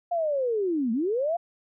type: linear two-way sweep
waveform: sine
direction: down then up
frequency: 709 to 214.6 to 709 Hz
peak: -23 dBFS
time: 0.11-1.37 s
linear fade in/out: 10 ms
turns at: 0.92 s
effects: none